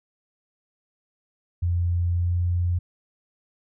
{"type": "tone with pitch glide", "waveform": "sine", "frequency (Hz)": [87, 87.91], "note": ["F2", "F2"], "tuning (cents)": [-6, 12], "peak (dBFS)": -20, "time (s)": [1.62, 2.79], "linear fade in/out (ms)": 10, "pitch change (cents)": 18, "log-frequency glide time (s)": [2.13, 2.34], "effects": []}